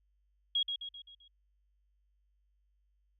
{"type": "tone with echo", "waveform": "sine", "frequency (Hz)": 3296, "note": "G#7", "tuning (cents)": -14, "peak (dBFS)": -27, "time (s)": [0.55, 0.63], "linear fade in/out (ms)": 5, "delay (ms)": 130, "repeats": 5, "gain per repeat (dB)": -6, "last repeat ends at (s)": 1.28, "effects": ["added 50 Hz sine -70 dBFS peak until 3.19 s"]}